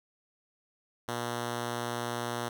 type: tone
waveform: 5% pulse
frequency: 120 Hz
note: B2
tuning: 49 cents flat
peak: -21 dBFS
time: 1.08-2.49 s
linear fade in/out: 5 ms
effects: none